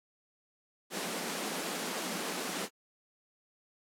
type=high-pass noise; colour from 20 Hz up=pink; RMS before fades=-37 dBFS; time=0.9-2.69 s; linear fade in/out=50 ms; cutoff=170 Hz; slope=96 dB/octave; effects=low-pass 12000 Hz 12 dB/octave + AAC 64 kbps